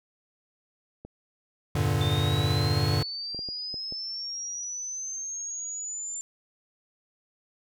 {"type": "clicks", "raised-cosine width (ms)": 2, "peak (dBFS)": -28, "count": 9, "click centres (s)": [1.05, 1.88, 2.042, 2.938, 3.347, 3.391, 3.488, 3.742, 3.924]}
{"type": "chord", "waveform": "square", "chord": "E half-diminished seventh", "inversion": "none", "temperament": "equal", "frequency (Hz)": [82.41, 98, 116.54, 146.83], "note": ["E2", "G2", "Bb2", "D3"], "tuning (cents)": [0, 0, 0, 0], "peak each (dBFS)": [-34, -28, -30, -28], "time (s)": [1.75, 3.03], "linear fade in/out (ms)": 5}
{"type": "linear sweep", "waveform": "sine", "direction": "up", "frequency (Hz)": [3555, 7230], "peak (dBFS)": -32, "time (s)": [2.01, 6.21], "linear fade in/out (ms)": 0}
{"effects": []}